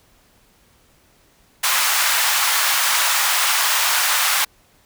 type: high-pass noise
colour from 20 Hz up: pink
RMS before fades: -18 dBFS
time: 1.63-4.45 s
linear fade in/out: 10 ms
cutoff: 910 Hz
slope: 24 dB/octave
effects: pink hiss -56 dBFS RMS until 4.85 s